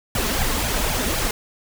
pink noise with flanger, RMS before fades -22 dBFS, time 0.15-1.31 s, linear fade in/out 2 ms, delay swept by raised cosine 1.2 to 4.8 ms, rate 3.9 Hz, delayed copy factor +0.85, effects none

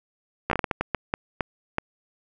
slowing click train, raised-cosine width 0.5 ms, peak -8 dBFS, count 12, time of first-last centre 0.5-1.784 s, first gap 13 ms, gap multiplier 1.4, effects none

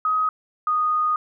sine tone pair in turn, 1261 / 1237.2 Hz, D#6 / D#6, +23 / -10 cents, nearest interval unison, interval 33 cents, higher first, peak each -18 dBFS, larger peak neither, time 0.05-0.29 / 0.67-1.16 s, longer second, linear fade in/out 2 ms, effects none

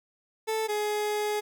30% pulse tone pair in turn, 440 / 419.7 Hz, A4 / G#4, 0 / +18 cents, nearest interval minor second, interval 82 cents, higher first, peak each -24 dBFS, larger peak neither, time 0.47-0.68 / 0.68-1.41 s, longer second, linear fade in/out 20 ms, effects none

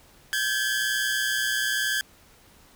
sawtooth tone pair together, 1569.3 / 1690 Hz, G6 / G#6, +1 / +30 cents, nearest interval minor second, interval 129 cents, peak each -23 dBFS, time 0.33-2.01 s, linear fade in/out 0 ms, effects pink hiss -55 dBFS RMS until 2.75 s

